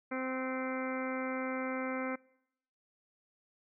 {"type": "harmonic tone with a mistuned harmonic", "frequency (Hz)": 260, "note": "C4", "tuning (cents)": -11, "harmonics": [1, 2, 3, 4, 5, 6, 7, 8, 9], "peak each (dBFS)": [-37, -39, -46, -46, -44, -45, -53, -44, -49], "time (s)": [0.11, 2.16], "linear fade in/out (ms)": 10, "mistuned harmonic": 6, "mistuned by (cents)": -19, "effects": ["noise-tail reverb RT60 0.8 s tail -25 dB re dry"]}